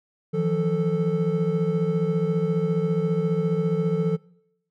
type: tone cluster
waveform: triangle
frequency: 161.2 / 175.9 / 439.6 Hz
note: E3 / F3 / A4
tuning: -38 / +13 / -2 cents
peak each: -23 dBFS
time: 0.33-4.17 s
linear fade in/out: 20 ms
effects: noise-tail reverb RT60 0.8 s tail -23 dB re dry